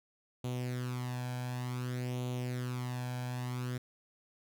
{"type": "tone with flanger", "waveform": "sawtooth", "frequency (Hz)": 124.8, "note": "B2", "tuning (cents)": 19, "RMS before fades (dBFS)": -37, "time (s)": [0.44, 3.78], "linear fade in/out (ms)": 5, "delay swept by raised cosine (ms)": [0.29, 1.26], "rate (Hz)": 0.55, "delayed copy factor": 0.65, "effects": []}